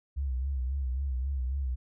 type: tone with vibrato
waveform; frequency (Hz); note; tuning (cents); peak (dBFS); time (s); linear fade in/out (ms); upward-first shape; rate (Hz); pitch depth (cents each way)
sine; 66; C2; +16; -28; 0.16-1.76; 20; sine; 3.7; 100
effects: none